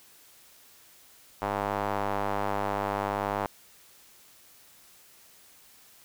square tone with band-pass filter, 50.3 Hz, G1, 45 cents sharp, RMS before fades -30 dBFS, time 1.42-3.46 s, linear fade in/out 0 ms, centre 870 Hz, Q 1.7, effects white hiss -56 dBFS RMS until 6.04 s

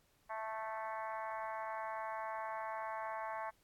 harmonic tone, 220 Hz, A3, in tune, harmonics 3 / 4 / 5 / 6 / 7 / 8 / 9 / 10, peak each -45 / -43 / -45 / -55 / -52 / -53 / -55 / -58 dBFS, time 0.29-3.51 s, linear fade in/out 20 ms, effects pink hiss -73 dBFS RMS until 3.63 s + AAC 64 kbps

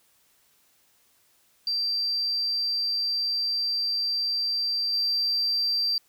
sine tone with level steps, 4699 Hz, D8, in tune, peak -23 / -21 dBFS, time 1.67-5.98 s, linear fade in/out 2 ms, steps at 4.93 s, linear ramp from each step 2 ms, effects tanh soft clip ceiling -19 dBFS + white hiss -64 dBFS RMS until 6.08 s

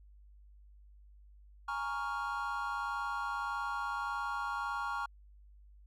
triangle chord, Bb minor seventh, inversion third, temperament equal, 830.6 / 932.3 / 1108.7 / 1396.9 Hz, Ab5 / Bb5 / Db6 / F6, 0 / 0 / 0 / 0 cents, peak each -40 / -39 / -37 / -37 dBFS, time 1.68-5.06 s, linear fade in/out 5 ms, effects added 50 Hz sine -55 dBFS peak until 5.86 s

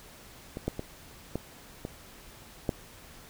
clicks, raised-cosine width 2 ms, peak -22 / -15 / -20 / -17 / -21 / -13 dBFS, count 6, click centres 0.571 / 0.68 / 0.794 / 1.356 / 1.851 / 2.692 s, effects pink hiss -51 dBFS RMS until 3.29 s

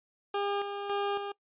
20% pulse tone with tremolo, 403.5 Hz, G#4, 50 cents flat, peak -24 dBFS, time 0.34-1.32 s, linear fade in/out 5 ms, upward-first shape square, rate 1.8 Hz, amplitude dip 50%, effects noise-tail reverb RT60 0.1 s tail -21 dB re dry + resampled to 8000 Hz

